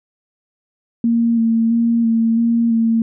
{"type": "tone with vibrato", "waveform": "sine", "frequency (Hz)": 229.8, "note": "A#3", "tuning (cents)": -25, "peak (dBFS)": -12, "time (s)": [1.04, 3.02], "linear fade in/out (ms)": 2, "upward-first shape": "square", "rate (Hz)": 1.5, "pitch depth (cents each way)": 19, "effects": []}